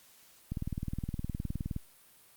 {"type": "click train", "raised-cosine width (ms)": 5, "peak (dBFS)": -22, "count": 25, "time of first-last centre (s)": [0.52, 1.764], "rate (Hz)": 19.3, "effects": ["white hiss -60 dBFS RMS until 2.36 s", "Opus 48 kbps"]}